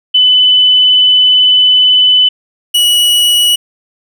sine / 45% pulse tone pair in turn, 3006 / 2927 Hz, F#7 / F#7, +27 / -19 cents, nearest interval unison, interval 46 cents, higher first, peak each -4 / -6 dBFS, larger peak first, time 0.14-2.29 / 2.74-3.56 s, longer first, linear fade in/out 10 ms, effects none

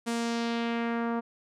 sawtooth tone with low-pass filter sweep, 233.1 Hz, A#3, in tune, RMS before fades -30 dBFS, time 0.06-1.21 s, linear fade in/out 20 ms, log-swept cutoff 9700 to 1100 Hz, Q 1.4, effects none

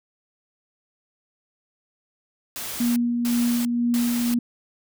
white noise bursts, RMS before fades -32 dBFS, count 3, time 2.56-4.34 s, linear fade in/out 0 ms, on 400 ms, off 290 ms
sine tone with tremolo, 238.8 Hz, A#3, 42 cents sharp, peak -18 dBFS, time 2.8-4.39 s, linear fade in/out 5 ms, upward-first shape sine, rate 2 Hz, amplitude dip 30%
effects none

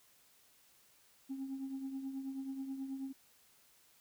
sine tone with tremolo, 268.9 Hz, C4, 47 cents sharp, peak -35 dBFS, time 1.29-3.13 s, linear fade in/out 20 ms, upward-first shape triangle, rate 9.3 Hz, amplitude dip 65%, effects tanh soft clip ceiling -35 dBFS + white hiss -67 dBFS RMS until 4 s

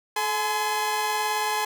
sawtooth tone cluster, 431.3 / 844 / 1028 Hz, A4 / G#5 / C6, -35 / +28 / -31 cents, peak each -29 / -22 / -25 dBFS, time 0.16-1.65 s, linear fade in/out 5 ms, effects none

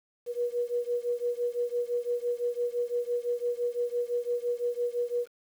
sine beating tone pair, 480 / 485.9 Hz, B4 / B4, -49 / -28 cents, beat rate 5.9 Hz, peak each -30 / -31 dBFS, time 0.26-5.28 s, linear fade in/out 50 ms, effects 9-bit

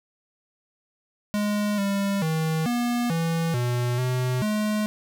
square tone with pitch steps, 207.6 / 198.7 / 159.4 / 240.7 / 165.3 / 122.1 / 126.7 / 212.1 Hz, G#3 / G3 / D#3 / B3 / E3 / B2 / B2 / G#3, 0 / +24 / +42 / -44 / +5 / -19 / +45 / +37 cents, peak -23 dBFS, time 1.34-4.86 s, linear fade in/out 0 ms, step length 440 ms, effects none

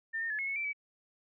sine tone with pitch steps, 1803 / 1828 / 1715 / 2177 / 2202 / 2337 / 2285 Hz, A6 / A#6 / A6 / C#7 / C#7 / D7 / D7, +42 / -34 / -45 / -32 / -12 / -9 / -48 cents, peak -32 dBFS, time 0.13-0.732 s, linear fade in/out 20 ms, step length 86 ms, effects none

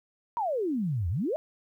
sine exponential two-way sweep, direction down then up, 987.8 to 79 to 662 Hz, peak -26 dBFS, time 0.37-1.36 s, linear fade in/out 0 ms, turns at 1.09 s, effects 11-bit

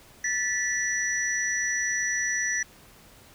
sine tone cluster, 1753 / 1955 / 5870 Hz, A6 / B6 / F#8, -7 / -18 / -15 cents, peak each -29 dBFS, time 0.24-2.63 s, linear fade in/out 5 ms, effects pink hiss -53 dBFS RMS until 3.34 s

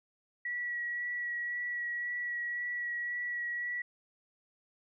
sine tone with vibrato, 1931 Hz, B6, 39 cents flat, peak -33 dBFS, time 0.45-3.82 s, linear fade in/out 5 ms, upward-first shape sine, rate 1.9 Hz, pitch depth 13 cents each way, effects none

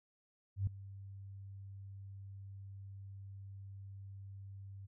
sine tone with ADSR envelope, 98 Hz, G2, in tune, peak -29 dBFS, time 0.56-4.87 s, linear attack 110 ms, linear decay 4 ms, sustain -18 dB, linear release 19 ms, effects none

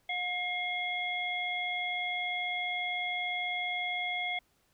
sine tone cluster, 719 / 2137 / 3349 Hz, F#5 / C7 / G#7, -50 / +36 / +14 cents, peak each -37 / -33 / -38 dBFS, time 0.09-4.39 s, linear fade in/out 5 ms, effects pink hiss -71 dBFS RMS until 4.73 s

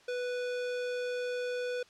square tone, 493.9 Hz, B4, in tune, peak -33 dBFS, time 0.08-1.83 s, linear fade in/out 5 ms, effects white hiss -60 dBFS RMS until 1.89 s + low-pass 5000 Hz 12 dB/octave

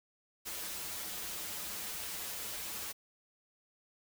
white noise with comb filter, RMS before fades -41 dBFS, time 0.45-2.93 s, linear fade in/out 20 ms, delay 7.6 ms, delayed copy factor -0.9, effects none

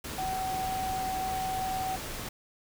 sine tone in noise, 756 Hz, F#5, 37 cents sharp, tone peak -30 dBFS, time 0.18-1.96 s, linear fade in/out 5 ms, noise pink, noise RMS -38 dBFS, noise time 0.04-2.29 s, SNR +5 dB, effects none

